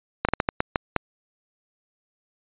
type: slowing click train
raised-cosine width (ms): 0.5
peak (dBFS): -5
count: 8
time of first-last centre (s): 0.25-0.963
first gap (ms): 37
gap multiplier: 1.33
effects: resampled to 8000 Hz